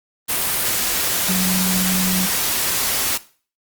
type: tone in noise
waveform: sine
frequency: 185 Hz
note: F#3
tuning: in tune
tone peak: -18 dBFS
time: 1.28-2.27 s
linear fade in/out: 20 ms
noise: white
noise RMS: -20 dBFS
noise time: 0.28-3.18 s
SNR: -1 dB
effects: noise-tail reverb RT60 0.4 s tail -17 dB re dry + Opus 32 kbps